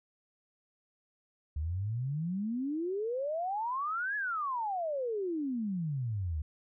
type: exponential two-way sweep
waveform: sine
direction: up then down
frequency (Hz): 72 to 1721 to 72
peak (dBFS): -31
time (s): 1.56-6.42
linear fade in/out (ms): 5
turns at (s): 4.16
effects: none